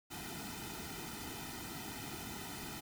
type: noise with comb filter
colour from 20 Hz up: pink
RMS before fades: -45 dBFS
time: 0.1-2.81 s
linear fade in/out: 20 ms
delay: 1.8 ms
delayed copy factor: -0.9
effects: none